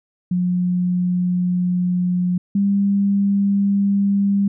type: tone pair in turn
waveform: sine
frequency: 179.4 / 199.39 Hz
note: F3 / G3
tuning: +47 / +30 cents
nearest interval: major second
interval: 183 cents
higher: second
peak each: -16 / -14 dBFS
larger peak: second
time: 0.31-2.38 / 2.55-4.48 s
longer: first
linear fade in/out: 5 ms
effects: none